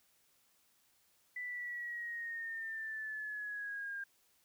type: linear sweep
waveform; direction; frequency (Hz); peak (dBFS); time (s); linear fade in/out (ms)
sine; down; 1990 to 1601; -39; 1.36-4.04; 5
effects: white hiss -72 dBFS RMS until 4.44 s